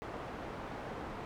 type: low-pass noise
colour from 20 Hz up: white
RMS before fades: -43 dBFS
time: 0.02-1.25 s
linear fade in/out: 0 ms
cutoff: 930 Hz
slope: 12 dB/octave
effects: none